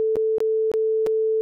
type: tone with dropouts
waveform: sine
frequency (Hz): 440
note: A4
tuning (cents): 0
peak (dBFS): -18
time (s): 0-1.41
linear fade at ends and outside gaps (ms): 0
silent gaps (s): 0.157-0.167 / 0.383-0.404 / 0.716-0.738 / 1.064-1.069
effects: none